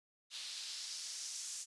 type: noise with band-pass filter sweep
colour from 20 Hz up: white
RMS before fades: -45 dBFS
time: 0.3-1.66 s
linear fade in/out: 50 ms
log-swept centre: 3800 to 6800 Hz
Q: 2.1
effects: resampled to 24000 Hz